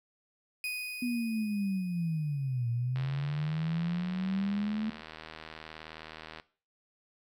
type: tone with exponential decay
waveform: 35% pulse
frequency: 2489 Hz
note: D#7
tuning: in tune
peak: -30 dBFS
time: 0.64-3.08 s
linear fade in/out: 1 ms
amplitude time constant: 530 ms
type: linear two-way sweep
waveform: sine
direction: down then up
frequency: 246.9 to 116.54 to 219.1 Hz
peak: -29 dBFS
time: 1.02-4.9 s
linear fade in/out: 5 ms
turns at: 2.69 s
type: click train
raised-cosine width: 0.3 ms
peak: -27 dBFS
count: 273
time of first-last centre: 2.96-6.399 s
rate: 79.1 Hz
effects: noise-tail reverb RT60 0.4 s tail -18 dB re dry